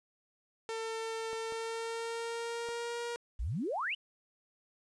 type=tone with pitch glide; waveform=sawtooth; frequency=449.5 to 473.5 Hz; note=A4 to A#4; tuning=+37 to +27 cents; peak=-32 dBFS; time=0.69-3.16 s; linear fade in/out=0 ms; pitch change=+90 cents; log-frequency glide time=1.37-3.01 s
type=clicks; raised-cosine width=1 ms; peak=-34 dBFS; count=3; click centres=1.331 / 1.523 / 2.688 s
type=exponential sweep; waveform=sine; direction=up; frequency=46.25 to 3140 Hz; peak=-32 dBFS; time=3.39-3.95 s; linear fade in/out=10 ms
effects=resampled to 22050 Hz + 11-bit

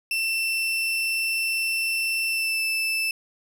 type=tone with pitch glide; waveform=35% pulse; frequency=2679 to 2641 Hz; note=E7 to E7; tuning=+27 to +3 cents; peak=-21 dBFS; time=0.11-3.11 s; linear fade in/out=2 ms; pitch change=-24 cents; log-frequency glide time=2.27-2.62 s; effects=none

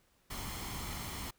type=noise with comb filter; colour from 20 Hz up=pink; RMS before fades=-41 dBFS; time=0.3-1.31 s; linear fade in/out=10 ms; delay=0.94 ms; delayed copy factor=+0.5; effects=pink hiss -71 dBFS RMS until 1.38 s

